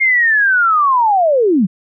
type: linear sweep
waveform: sine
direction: down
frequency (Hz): 2146 to 164.81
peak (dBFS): -9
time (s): 0-1.67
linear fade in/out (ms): 20
effects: none